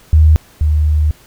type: tone pair in turn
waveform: sine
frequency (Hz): 77.78 / 76.05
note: D#2 / D#2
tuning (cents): 0 / -39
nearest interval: unison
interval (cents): 39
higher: first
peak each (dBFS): -4 / -9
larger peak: first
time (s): 0.13-0.36 / 0.61-1.11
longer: second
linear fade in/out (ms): 0
effects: pink hiss -45 dBFS RMS until 1.26 s